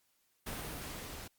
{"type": "noise with level ramp", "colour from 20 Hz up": "pink", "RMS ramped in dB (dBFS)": [-40, -47], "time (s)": [0.46, 1.28], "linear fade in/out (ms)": 10, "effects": ["white hiss -75 dBFS RMS until 1.38 s", "Opus 48 kbps"]}